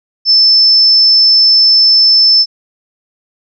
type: tone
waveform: sine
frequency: 5280 Hz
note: E8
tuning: 2 cents sharp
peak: -4 dBFS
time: 0.25-2.46 s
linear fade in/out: 50 ms
effects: none